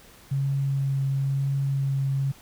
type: tone with vibrato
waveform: sine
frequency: 137.1 Hz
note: C#3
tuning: 19 cents flat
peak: -22 dBFS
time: 0.31-2.32 s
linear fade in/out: 10 ms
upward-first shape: triangle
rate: 1 Hz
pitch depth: 13 cents each way
effects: pink hiss -51 dBFS RMS until 2.41 s